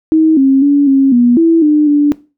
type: tone with pitch steps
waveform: sine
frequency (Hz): 317.2 / 269.3 / 285.1 / 271.1 / 241.7 / 330 / 300.3 / 291.8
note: D#4 / C#4 / C#4 / C#4 / B3 / E4 / D4 / D4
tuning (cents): +33 / -50 / +49 / -38 / -37 / +2 / +39 / -11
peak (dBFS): -5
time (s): 0.12-2.12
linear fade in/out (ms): 0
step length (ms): 250
effects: noise-tail reverb RT60 0.3 s tail -19 dB re dry